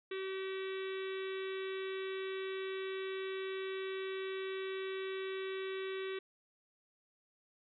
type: harmonic tone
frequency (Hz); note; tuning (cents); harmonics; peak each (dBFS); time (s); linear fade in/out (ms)
382.3; G4; -43; 1 / 3 / 4 / 5 / 6 / 7 / 8 / 9 / 10; -38 / -51 / -52 / -50 / -52 / -53 / -58 / -54 / -56; 0.11-6.19; 5
effects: none